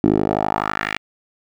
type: tone with band-pass filter sweep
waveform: 10% pulse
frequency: 51.91 Hz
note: G#1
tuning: in tune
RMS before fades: -20 dBFS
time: 0.04-0.98 s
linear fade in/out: 0 ms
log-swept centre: 300 to 2400 Hz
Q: 2.4
effects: none